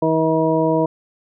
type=harmonic tone; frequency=160 Hz; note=D#3; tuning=49 cents sharp; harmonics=1 / 2 / 3 / 4 / 6; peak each=-23 / -19 / -20 / -20 / -23 dBFS; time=0.02-0.86 s; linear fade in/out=5 ms; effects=none